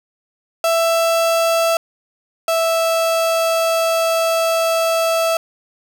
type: tone pair in turn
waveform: 35% pulse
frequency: 663 / 658.4 Hz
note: E5 / E5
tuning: +10 / -2 cents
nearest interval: unison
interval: 12 cents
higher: first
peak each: -12 / -13 dBFS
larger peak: first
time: 0.64-1.77 / 2.48-5.37 s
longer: second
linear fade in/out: 2 ms
effects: none